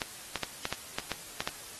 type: clicks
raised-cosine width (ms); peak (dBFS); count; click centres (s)
0.2; -13; 9; 0.018 / 0.357 / 0.433 / 0.654 / 0.726 / 0.985 / 1.117 / 1.405 / 1.475
effects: white hiss -46 dBFS RMS until 1.79 s + AAC 32 kbps